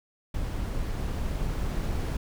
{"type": "noise with level ramp", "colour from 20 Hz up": "brown", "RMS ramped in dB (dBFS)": [-31, -28], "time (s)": [0.34, 2.17], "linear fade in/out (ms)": 5, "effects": []}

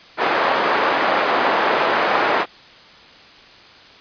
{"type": "band-pass noise", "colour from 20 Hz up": "white", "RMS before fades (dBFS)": -18, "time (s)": [0.17, 2.46], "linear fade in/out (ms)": 50, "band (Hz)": [410, 1200], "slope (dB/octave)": 12, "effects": ["white hiss -44 dBFS RMS until 4 s", "resampled to 11025 Hz"]}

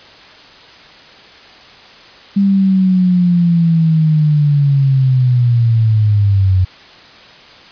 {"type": "linear sweep", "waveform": "sine", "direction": "down", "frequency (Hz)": [199.6, 91.1], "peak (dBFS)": -8, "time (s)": [2.36, 6.65], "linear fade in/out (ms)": 10, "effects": ["white hiss -39 dBFS RMS until 7.71 s", "resampled to 11025 Hz"]}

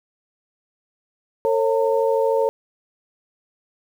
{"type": "tone cluster", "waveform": "sine", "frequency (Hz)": [450.9, 544, 909], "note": ["A4", "C#5", "A#5"], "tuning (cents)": [42, -33, -44], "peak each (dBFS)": [-19, -20, -25], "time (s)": [1.45, 2.49], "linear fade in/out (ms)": 0, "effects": ["8-bit"]}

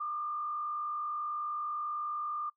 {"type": "tone with frequency modulation", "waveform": "sine", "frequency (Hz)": 1200, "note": "D6", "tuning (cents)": 37, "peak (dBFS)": -33, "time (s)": [0, 2.5], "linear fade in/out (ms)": 10, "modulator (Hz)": 49.2, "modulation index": 0.55, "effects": ["noise-tail reverb RT60 0.1 s tail -23 dB re dry"]}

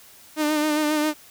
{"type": "tone with vibrato", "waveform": "sawtooth", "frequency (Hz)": 303.2, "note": "D#4", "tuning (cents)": -45, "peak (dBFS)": -16, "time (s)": [0.36, 1.14], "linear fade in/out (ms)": 50, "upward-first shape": "sine", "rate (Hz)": 7.4, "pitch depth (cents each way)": 36, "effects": ["white hiss -49 dBFS RMS until 1.3 s"]}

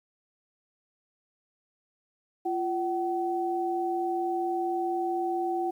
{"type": "tone pair together", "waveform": "sine", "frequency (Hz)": [345.9, 758], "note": ["F4", "F#5"], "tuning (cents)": [-17, 42], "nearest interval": "octave + major second", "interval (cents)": 1359, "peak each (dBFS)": [-29, -29], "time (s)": [2.45, 5.71], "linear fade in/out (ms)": 10, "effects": ["10-bit"]}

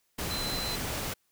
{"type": "tone in noise", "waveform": "sine", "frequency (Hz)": 4053, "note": "B7", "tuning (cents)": 44, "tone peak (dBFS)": -34, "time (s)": [0.3, 0.76], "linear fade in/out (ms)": 10, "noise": "pink", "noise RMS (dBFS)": -34, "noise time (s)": [0.18, 1.14], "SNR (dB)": -3, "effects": ["white hiss -73 dBFS RMS until 1.31 s"]}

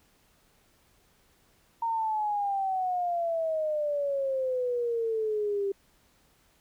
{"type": "exponential sweep", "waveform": "sine", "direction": "down", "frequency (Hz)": [927, 392.1], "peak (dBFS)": -26, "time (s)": [1.82, 5.72], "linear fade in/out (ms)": 5, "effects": ["pink hiss -65 dBFS RMS until 6.6 s"]}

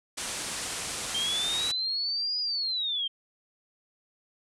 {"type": "low-pass noise", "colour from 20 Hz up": "white", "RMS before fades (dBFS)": -35, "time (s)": [0.17, 1.72], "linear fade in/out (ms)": 10, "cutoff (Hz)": 10000, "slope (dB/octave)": 48}
{"type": "linear two-way sweep", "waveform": "sine", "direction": "up then down", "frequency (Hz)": [3136, 4953, 3136], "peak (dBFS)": -27, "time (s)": [1.14, 3.08], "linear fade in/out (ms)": 10, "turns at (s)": 2.39}
{"effects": []}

